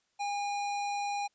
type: tone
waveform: square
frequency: 813 Hz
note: G#5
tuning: 37 cents flat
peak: -32 dBFS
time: 0.19-1.28 s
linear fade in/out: 20 ms
effects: white hiss -75 dBFS RMS until 1.34 s + resampled to 16000 Hz